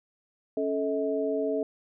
sine tone cluster, 277 / 436.8 / 638 Hz, C#4 / A4 / D#5, -1 / -13 / +43 cents, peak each -31 / -28 / -31 dBFS, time 0.57-1.63 s, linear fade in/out 2 ms, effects none

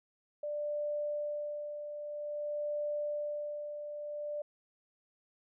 sine tone with tremolo, 591 Hz, D5, 11 cents sharp, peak -32 dBFS, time 0.43-4.42 s, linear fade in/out 5 ms, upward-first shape sine, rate 0.51 Hz, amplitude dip 55%, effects none

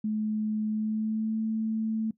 sine tone with pitch glide, 214.8 to 220.5 Hz, A3 to A3, -41 to +4 cents, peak -26 dBFS, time 0.04-2.11 s, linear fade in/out 5 ms, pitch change +45 cents, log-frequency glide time 0.68-1.39 s, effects noise-tail reverb RT60 0.1 s tail -19 dB re dry

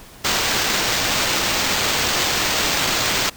white noise with sample-and-hold, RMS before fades -20 dBFS, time 0.24-3.3 s, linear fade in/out 10 ms, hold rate 11025 Hz, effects pink hiss -43 dBFS RMS until 3.36 s

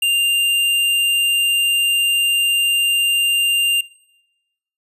square tone, 2794 Hz, F7, in tune, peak -15 dBFS, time 0.02-3.81 s, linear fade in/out 5 ms, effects noise-tail reverb RT60 1.0 s tail -22 dB re dry + resampled to 32000 Hz

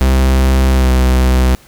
45% pulse tone with pitch glide, 65.41 to 63.84 Hz, C2 to C2, 0 to -42 cents, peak -8 dBFS, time 0.01-1.55 s, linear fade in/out 0 ms, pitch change -42 cents, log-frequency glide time 0.73-0.89 s, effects pink hiss -44 dBFS RMS until 1.67 s

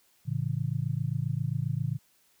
sine chord, A major, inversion none, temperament just, 110 / 137.5 / 165 Hz, A2 / C#3 / E3, 0 / -14 / +2 cents, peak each -32 / -30 / -34 dBFS, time 0.25-1.99 s, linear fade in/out 50 ms, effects white hiss -66 dBFS RMS until 2.4 s

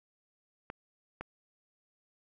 clicks, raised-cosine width 0.5 ms, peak -24 dBFS, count 2, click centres 0.701 / 1.21 s, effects none

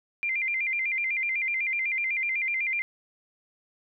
sine tone with vibrato, 2226 Hz, C#7, 7 cents sharp, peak -25 dBFS, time 0.23-2.82 s, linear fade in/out 0 ms, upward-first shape square, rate 8 Hz, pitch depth 120 cents each way, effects none

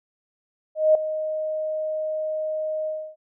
sine tone with ADSR envelope, 622.3 Hz, D#5, in tune, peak -11 dBFS, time 0.75-3.16 s, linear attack 200 ms, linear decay 3 ms, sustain -13 dB, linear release 290 ms, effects none

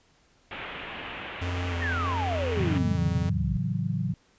white low-pass noise, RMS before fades -38 dBFS, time 0.51-2.78 s, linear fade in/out 2 ms, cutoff 3100 Hz, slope 48 dB/octave
square tone with vibrato, 87.31 Hz, F2, in tune, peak -29 dBFS, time 1.41-3.3 s, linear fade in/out 10 ms, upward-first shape square, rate 1.6 Hz, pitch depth 31 cents each way
sine exponential sweep, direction down, 1864.7 to 55.9 Hz, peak -28 dBFS, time 1.82-3.57 s, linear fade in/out 0 ms
sine chord, F# minor seventh, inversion first, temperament equal, 110 / 138.59 / 164.81 / 185 Hz, A2 / C#3 / E3 / F#3, 0 / 0 / 0 / 0 cents, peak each -31 dBFS, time 2.57-4.14 s, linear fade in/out 5 ms
effects pink hiss -63 dBFS RMS until 4.38 s + resampled to 16000 Hz

